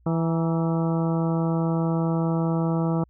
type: harmonic tone with a mistuned harmonic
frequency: 164.81 Hz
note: E3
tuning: in tune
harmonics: 1 / 2 / 3 / 4 / 5 / 6 / 7 / 8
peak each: -22 / -28 / -32 / -34 / -36 / -38 / -39 / -40 dBFS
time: 0.06-3.04 s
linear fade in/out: 5 ms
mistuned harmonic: 6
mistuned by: -68 cents
effects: added 60 Hz sine -55 dBFS peak until 3.09 s